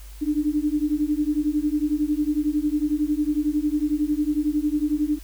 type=beating tone pair; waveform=sine; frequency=293.7 / 304.7 Hz; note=D4 / D#4; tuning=0 / -36 cents; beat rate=11 Hz; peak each=-23 dBFS; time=0.21-5.19 s; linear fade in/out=20 ms; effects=added 50 Hz sine -38 dBFS peak until 5.23 s + white hiss -50 dBFS RMS until 5.23 s